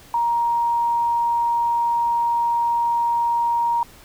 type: tone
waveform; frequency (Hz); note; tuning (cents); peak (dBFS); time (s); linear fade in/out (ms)
sine; 940; A#5; +14; -17; 0.14-3.83; 2
effects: pink hiss -47 dBFS RMS until 4.04 s